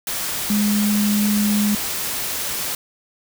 sine tone in noise, 207.7 Hz, G#3, in tune, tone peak -16 dBFS, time 0.5-1.75 s, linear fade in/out 2 ms, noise white, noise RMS -25 dBFS, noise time 0.07-2.75 s, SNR +6 dB, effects none

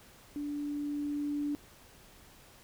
sine tone with level ramp, 291.3 Hz, D4, 14 cents flat, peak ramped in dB -34 to -30 dBFS, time 0.36-1.55 s, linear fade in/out 0 ms, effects pink hiss -57 dBFS RMS until 2.63 s

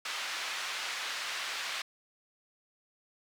pink band-pass noise, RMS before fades -37 dBFS, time 0.05-1.82 s, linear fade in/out 5 ms, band 1400 to 4900 Hz, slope 12 dB/octave, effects none

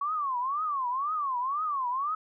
sine tone with vibrato, 1108.7 Hz, C#6, in tune, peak -27 dBFS, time 0.01-2.15 s, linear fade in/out 5 ms, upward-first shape triangle, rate 2 Hz, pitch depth 260 cents each way, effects none

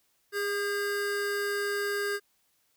square tone pair together, 407.4 / 1607 Hz, G#4 / G6, -33 / +43 cents, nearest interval 2 octaves, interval 2376 cents, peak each -31 / -33 dBFS, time 0.32-2.2 s, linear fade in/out 50 ms, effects white hiss -71 dBFS RMS until 2.76 s

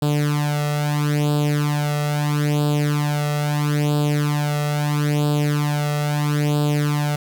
sawtooth tone with flanger, 147.6 Hz, D3, 9 cents sharp, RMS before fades -20 dBFS, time 0.02-7.16 s, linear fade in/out 5 ms, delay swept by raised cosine 0.24 to 1.54 ms, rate 0.76 Hz, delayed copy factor +0.8, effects 9-bit

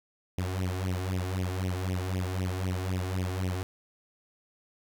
sawtooth tone with flanger, 92.5 Hz, F#2, in tune, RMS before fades -31 dBFS, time 0.38-3.63 s, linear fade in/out 0 ms, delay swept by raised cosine 0.33 to 2.83 ms, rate 3.9 Hz, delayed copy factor +1, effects none

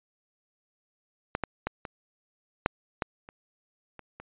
clicks, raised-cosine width 0.5 ms, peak -12 / -13 / -13 / -21 / -7 / -12 / -30 / -28 / -27 dBFS, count 9, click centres 1.351 / 1.437 / 1.67 / 1.852 / 2.661 / 3.022 / 3.289 / 3.993 / 4.2 s, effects resampled to 8000 Hz

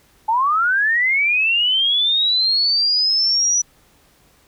sine linear sweep, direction up, 853 to 5920 Hz, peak -14 dBFS, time 0.28-3.62 s, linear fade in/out 10 ms, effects pink hiss -55 dBFS RMS until 4.47 s

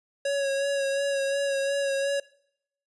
square tone with vibrato, 554.4 Hz, C#5, in tune, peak -25 dBFS, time 0.25-2.2 s, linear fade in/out 5 ms, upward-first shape sine, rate 2.8 Hz, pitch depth 25 cents each way, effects noise-tail reverb RT60 0.7 s tail -22 dB re dry + resampled to 24000 Hz

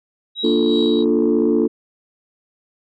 sine tone with tremolo, 3849 Hz, B7, 45 cents flat, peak -22 dBFS, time 0.35-1.05 s, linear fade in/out 50 ms, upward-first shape sine, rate 2.8 Hz, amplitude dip 45%
sine chord, Bb major seventh, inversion none, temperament equal, 233.1 / 293.7 / 349.2 / 440 Hz, Bb3 / D4 / F4 / A4, 0 / 0 / 0 / 0 cents, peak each -18 dBFS, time 0.43-1.68 s, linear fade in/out 20 ms
effects tanh soft clip ceiling -7 dBFS

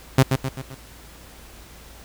sawtooth tone with echo, 132.6 Hz, C3, 23 cents sharp, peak -7 dBFS, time 0.18-0.23 s, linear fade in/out 5 ms, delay 130 ms, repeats 4, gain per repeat -6 dB, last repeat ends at 0.75 s, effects added 56 Hz sine -46 dBFS peak until 2.04 s + pink hiss -46 dBFS RMS until 2.04 s

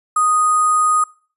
sine tone with sample-and-hold, 1240 Hz, D#6, 6 cents flat, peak -12 dBFS, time 0.16-1.04 s, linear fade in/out 5 ms, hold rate 8820 Hz, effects noise-tail reverb RT60 0.4 s tail -22 dB re dry + resampled to 32000 Hz

